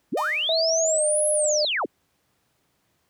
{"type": "linear two-way sweep", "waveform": "sine", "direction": "up then down", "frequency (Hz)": [149.7, 10940, 155.8], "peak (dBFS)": -22, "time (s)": [0.12, 1.86], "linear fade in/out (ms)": 10, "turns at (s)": 1.29}
{"type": "tone with exponential decay", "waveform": "sawtooth", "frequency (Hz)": 610, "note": "D#5", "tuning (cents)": -34, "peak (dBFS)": -24, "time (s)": [0.17, 0.73], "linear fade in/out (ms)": 5, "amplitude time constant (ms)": 120}
{"type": "tone with pitch glide", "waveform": "sine", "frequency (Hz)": [650, 603], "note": ["E5", "D5"], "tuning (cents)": [-24, 46], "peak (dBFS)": -21, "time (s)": [0.49, 1.65], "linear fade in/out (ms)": 2, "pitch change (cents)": -130, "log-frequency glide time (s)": [0.81, 1.06]}
{"effects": ["pink hiss -69 dBFS RMS until 3.09 s", "high-pass 80 Hz 12 dB/octave"]}